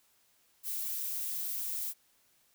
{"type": "noise", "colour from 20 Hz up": "violet", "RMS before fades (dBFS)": -36, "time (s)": [0.63, 1.94], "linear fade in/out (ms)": 50, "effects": ["white hiss -69 dBFS RMS until 2.54 s"]}